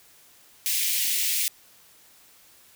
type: high-pass noise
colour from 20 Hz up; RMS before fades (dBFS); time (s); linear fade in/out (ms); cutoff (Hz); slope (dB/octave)
white; -25; 0.66-1.48; 0; 2000; 48
effects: white hiss -55 dBFS RMS until 2.75 s